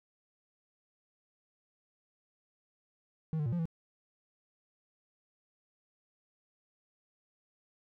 triangle tone with pitch steps, 158.9 / 149.3 / 116 / 173.8 / 164.2 Hz, D#3 / D3 / A#2 / F3 / E3, +37 / +29 / -8 / -8 / -6 cents, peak -28 dBFS, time 3.33-3.655 s, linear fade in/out 0 ms, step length 65 ms, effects none

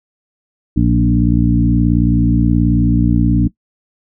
harmonic tone with a mistuned harmonic, 58.7 Hz, A#1, 13 cents sharp, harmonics 1 / 2 / 3 / 4 / 5, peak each -16 / -16 / -16 / -16 / -16 dBFS, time 0.76-3.48 s, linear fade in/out 10 ms, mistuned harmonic 2, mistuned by -25 cents, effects noise-tail reverb RT60 0.1 s tail -20 dB re dry

